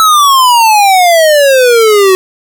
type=exponential sweep; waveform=square; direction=down; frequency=1318.5 to 370 Hz; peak=-4 dBFS; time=0-2.15 s; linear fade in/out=0 ms; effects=none